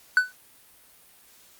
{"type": "tone with exponential decay", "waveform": "triangle", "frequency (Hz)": 1497, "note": "F#6", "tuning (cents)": 20, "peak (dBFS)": -10, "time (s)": [0.17, 0.32], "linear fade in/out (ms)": 1, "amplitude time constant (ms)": 32, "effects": ["white hiss -55 dBFS RMS until 1.59 s", "Opus 48 kbps"]}